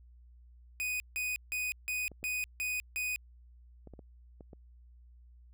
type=tone bursts; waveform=45% pulse; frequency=2489 Hz; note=D#7; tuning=in tune; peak=-32 dBFS; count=7; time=0.8-3.16 s; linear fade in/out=0 ms; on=200 ms; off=160 ms
type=clicks; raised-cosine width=2 ms; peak=-36 dBFS; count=7; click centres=2.117 / 2.23 / 3.873 / 3.937 / 3.992 / 4.408 / 4.532 s
effects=added 60 Hz sine -54 dBFS peak until 5.53 s